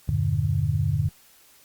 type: chord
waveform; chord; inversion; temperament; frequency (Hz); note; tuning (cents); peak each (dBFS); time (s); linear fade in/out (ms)
sine; E half-diminished seventh; none; just; 82.41 / 98.89 / 118.67 / 148.33; E2 / G2 / Bb2 / D3; 0 / +16 / +31 / +18; -29 / -25 / -27 / -25; 0.09-1.09; 0
effects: white hiss -55 dBFS RMS until 1.64 s + Opus 48 kbps